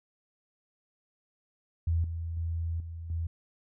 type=tone with level steps; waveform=sine; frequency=83.1 Hz; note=E2; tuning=15 cents sharp; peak=-24 / -32 / -29 / -37 / -29 dBFS; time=1.87-3.27 s; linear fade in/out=5 ms; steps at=2.04 / 2.37 / 2.8 / 3.1 s; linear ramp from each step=2 ms; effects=none